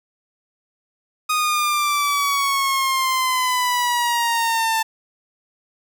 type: exponential sweep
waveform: sawtooth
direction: down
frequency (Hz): 1244.5 to 887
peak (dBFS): -14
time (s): 1.29-4.83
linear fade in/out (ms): 10
effects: none